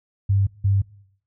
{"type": "tone pair in turn", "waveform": "sine", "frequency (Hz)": [98.7, 98.7], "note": ["G2", "G2"], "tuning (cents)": [12, 12], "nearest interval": "unison", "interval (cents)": 0, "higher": "neither", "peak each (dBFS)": -15, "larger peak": "neither", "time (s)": [[0.29, 0.47], [0.64, 0.82]], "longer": "neither", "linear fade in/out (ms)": 10, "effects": ["noise-tail reverb RT60 0.7 s tail -23 dB re dry"]}